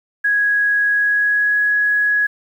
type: tone with pitch glide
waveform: sine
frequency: 1661.2 to 1674.7 Hz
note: G#6 to G#6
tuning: 0 to +14 cents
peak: -13 dBFS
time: 0.24-2.27 s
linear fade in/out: 10 ms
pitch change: +14 cents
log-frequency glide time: 0.9-1.58 s
effects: 8-bit